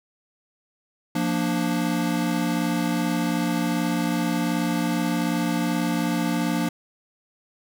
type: chord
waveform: square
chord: Bb major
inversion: second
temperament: equal with one note detuned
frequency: 174.61 / 233.1 / 295.7 Hz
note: F3 / Bb3 / D4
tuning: 0 / 0 / +12 cents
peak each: -27 dBFS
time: 1.15-6.69 s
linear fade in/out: 5 ms
effects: none